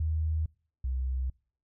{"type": "tone pair in turn", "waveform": "sine", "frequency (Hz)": [78.9, 64.42], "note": ["D#2", "C2"], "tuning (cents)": [25, -26], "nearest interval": "major third", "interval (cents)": 351, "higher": "first", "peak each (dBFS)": [-26, -28], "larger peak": "first", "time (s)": [[0, 0.46], [0.84, 1.3]], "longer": "neither", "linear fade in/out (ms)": 5, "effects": ["noise-tail reverb RT60 0.5 s tail -26 dB re dry"]}